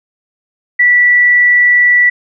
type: tone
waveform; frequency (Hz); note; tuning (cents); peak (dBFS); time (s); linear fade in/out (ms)
sine; 1958; B6; -15; -5; 0.79-2.1; 10
effects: none